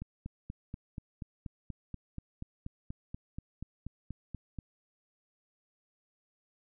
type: click train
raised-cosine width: 5 ms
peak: -27 dBFS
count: 20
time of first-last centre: 0.02-4.587 s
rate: 4.16 Hz
effects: none